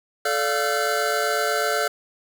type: tone cluster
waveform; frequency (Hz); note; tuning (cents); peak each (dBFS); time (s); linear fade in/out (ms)
square; 435.3 / 582 / 698 / 1354 / 1526; A4 / D5 / F5 / E6 / G6; -19 / -16 / -1 / +46 / -47; -28; 0.25-1.88; 5
effects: none